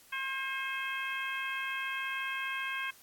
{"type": "harmonic tone with a mistuned harmonic", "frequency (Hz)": 535, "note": "C5", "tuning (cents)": 38, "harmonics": [2, 3, 4, 5, 6], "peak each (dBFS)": [-40, -37, -41, -39, -44], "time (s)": [0.12, 2.91], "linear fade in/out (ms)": 10, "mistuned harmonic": 5, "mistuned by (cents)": -59, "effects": ["white hiss -59 dBFS RMS until 3.02 s", "AAC 64 kbps"]}